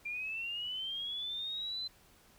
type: linear sweep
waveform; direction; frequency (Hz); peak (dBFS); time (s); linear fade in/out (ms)
sine; up; 2370 to 4084; -36; 0.05-1.88; 10
effects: pink hiss -63 dBFS RMS until 2.38 s